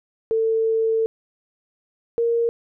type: tone pair in turn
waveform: sine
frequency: 447.3 / 466.1 Hz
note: A4 / A#4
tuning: +28 / 0 cents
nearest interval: minor second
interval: 72 cents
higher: second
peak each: -17 dBFS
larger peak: neither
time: 0.31-1.06 / 2.18-2.49 s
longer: first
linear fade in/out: 0 ms
effects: none